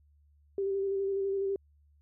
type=tone with vibrato; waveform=sine; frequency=392 Hz; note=G4; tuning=in tune; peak=-28 dBFS; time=0.58-1.56 s; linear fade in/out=2 ms; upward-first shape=square; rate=12 Hz; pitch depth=18 cents each way; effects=added 73 Hz sine -61 dBFS peak until 2.01 s